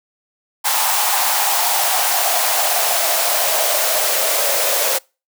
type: noise with high-pass filter sweep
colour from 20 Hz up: white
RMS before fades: -17 dBFS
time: 0.64-4.99 s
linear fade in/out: 20 ms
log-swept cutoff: 870 to 540 Hz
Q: 5.2
effects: noise-tail reverb RT60 0.3 s tail -26 dB re dry